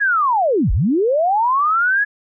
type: linear two-way sweep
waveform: sine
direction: down then up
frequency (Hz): 1702 to 32.41 to 1702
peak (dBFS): -13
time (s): 0-2.05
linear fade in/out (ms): 20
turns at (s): 0.72
effects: none